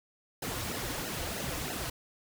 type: noise with flanger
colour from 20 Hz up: pink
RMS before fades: -36 dBFS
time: 0.42-1.9 s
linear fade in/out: 5 ms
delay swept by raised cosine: 0.84 to 5.14 ms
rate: 3.1 Hz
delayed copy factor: -0.9
effects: none